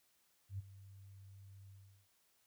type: tone with ADSR envelope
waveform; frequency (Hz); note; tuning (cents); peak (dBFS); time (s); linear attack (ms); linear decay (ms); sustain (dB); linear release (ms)
sine; 97.8; G2; -4; -38; 0.49-2.08; 99; 21; -16; 380
effects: white hiss -75 dBFS RMS until 2.46 s